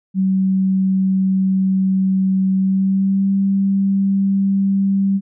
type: tone with pitch glide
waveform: sine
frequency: 190.2 to 195.66 Hz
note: F#3 to G3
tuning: +48 to -3 cents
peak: -13 dBFS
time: 0.14-5.21 s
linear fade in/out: 50 ms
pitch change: +49 cents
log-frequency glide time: 2.55-3.3 s
effects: none